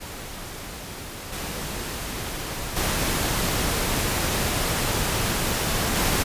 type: noise with level steps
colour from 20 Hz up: pink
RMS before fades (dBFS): -36 / -31 / -24 / -22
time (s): 0-6.24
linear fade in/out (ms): 20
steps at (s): 1.32 / 2.76 / 5.95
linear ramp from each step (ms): 10
effects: resampled to 32000 Hz